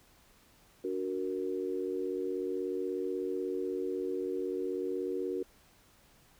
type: chord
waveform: sine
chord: D augmented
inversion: none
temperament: equal with one note detuned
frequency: 289.6 / 370 / 466.2 Hz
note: D4 / F#4 / A#4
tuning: -24 / 0 / 0 cents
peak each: -39 / -34 / -37 dBFS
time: 0.84-5.43 s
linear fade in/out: 5 ms
effects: pink hiss -63 dBFS RMS until 6.39 s